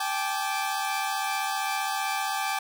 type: chord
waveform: sawtooth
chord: G suspended second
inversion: none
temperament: equal with one note detuned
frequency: 784 / 859.4 / 1174.7 Hz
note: G5 / A5 / D6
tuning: 0 / -41 / 0 cents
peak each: -26 / -28 / -29 dBFS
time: 0-2.59 s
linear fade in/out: 5 ms
effects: none